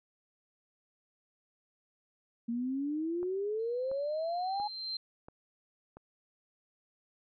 sine exponential sweep, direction up, 229.1 to 847 Hz, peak -31 dBFS, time 2.48-4.68 s, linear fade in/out 10 ms
click train, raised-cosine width 1 ms, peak -34 dBFS, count 5, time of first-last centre 3.23-5.97 s, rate 1.46 Hz
sine tone with exponential growth, 4134 Hz, C8, 22 cents flat, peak -33 dBFS, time 3.59-4.97 s, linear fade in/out 5 ms, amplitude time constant 300 ms
effects none

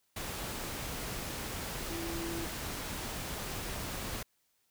sine tone in noise, 334.8 Hz, E4, 27 cents sharp, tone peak -38 dBFS, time 1.9-2.45 s, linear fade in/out 5 ms, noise pink, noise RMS -39 dBFS, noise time 0.16-4.23 s, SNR -2 dB, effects white hiss -75 dBFS RMS until 4.7 s

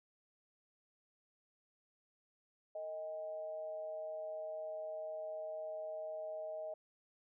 sine tone with amplitude modulation, 628 Hz, D#5, 16 cents sharp, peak -38 dBFS, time 2.75-6.74 s, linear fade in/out 5 ms, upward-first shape sine, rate 177 Hz, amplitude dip 55%, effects none

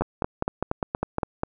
two click trains, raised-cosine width 1 ms, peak -10 / -10 dBFS, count 8 / 6, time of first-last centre 0.02-1.434 / 0.01-1.184 s, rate 4.95 / 4.26 Hz, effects none

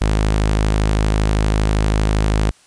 sawtooth tone, 52.6 Hz, G#1, 23 cents sharp, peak -10 dBFS, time 0.01-2.51 s, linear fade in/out 5 ms, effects white hiss -51 dBFS RMS until 2.66 s + resampled to 22050 Hz

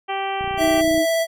harmonic tone, 390 Hz, G4, 9 cents flat, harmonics 1 / 2 / 3 / 4 / 5 / 6 / 7 / 8, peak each -30 / -24 / -32 / -36 / -35 / -34 / -36 / -35 dBFS, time 0.08-0.82 s, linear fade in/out 20 ms
click train, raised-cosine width 5 ms, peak -23 dBFS, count 18, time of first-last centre 0.41-0.979 s, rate 29.9 Hz
square tone with vibrato, 659.3 Hz, E5, in tune, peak -18 dBFS, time 0.57-1.27 s, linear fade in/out 50 ms, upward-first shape sine, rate 17 Hz, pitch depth 10 cents each way
sine tone, 316.7 Hz, D#4, 31 cents sharp, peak -19 dBFS, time 0.58-1.06 s, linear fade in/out 50 ms
effects none

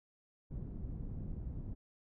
pink low-pass noise, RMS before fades -42 dBFS, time 0.5-1.75 s, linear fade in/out 20 ms, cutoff 190 Hz, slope 12 dB/octave, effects none

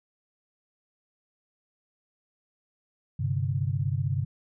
sine chord, G suspended fourth, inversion none, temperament equal, 98 / 130.81 / 146.83 Hz, G2 / C3 / D3, 0 / 0 / 0 cents, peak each -29 / -28 / -31 dBFS, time 3.19-4.25 s, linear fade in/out 10 ms, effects none

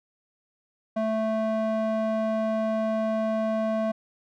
square tone with band-pass filter, 220 Hz, A3, in tune, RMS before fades -26 dBFS, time 0.96-3.92 s, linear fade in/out 10 ms, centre 560 Hz, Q 2, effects none

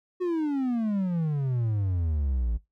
triangle exponential sweep, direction down, 370 to 53.8 Hz, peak -22 dBFS, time 0.2-2.58 s, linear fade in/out 20 ms, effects noise-tail reverb RT60 0.2 s tail -20 dB re dry

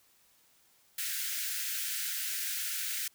white high-pass noise, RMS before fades -35 dBFS, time 0.98-3.08 s, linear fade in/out 5 ms, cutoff 1400 Hz, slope 96 dB/octave, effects white hiss -66 dBFS RMS until 3.14 s

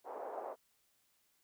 white band-pass noise, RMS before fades -44 dBFS, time 0.04-0.56 s, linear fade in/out 50 ms, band 450 to 820 Hz, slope 24 dB/octave, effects white hiss -75 dBFS RMS until 1.43 s

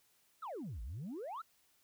sine exponential two-way sweep, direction down then up, 1420 to 50.2 to 1420 Hz, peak -39 dBFS, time 0.42-1.42 s, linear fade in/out 10 ms, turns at 0.82 s, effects tanh soft clip ceiling -39 dBFS + white hiss -72 dBFS RMS until 1.83 s

